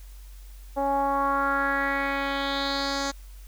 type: tone with low-pass filter sweep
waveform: 10% pulse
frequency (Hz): 277.2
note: C#4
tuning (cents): 0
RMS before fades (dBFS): -26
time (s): 0.76-3.12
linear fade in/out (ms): 20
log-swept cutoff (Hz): 710 to 6100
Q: 3.6
effects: added 47 Hz sine -41 dBFS peak until 3.47 s + white hiss -56 dBFS RMS until 3.47 s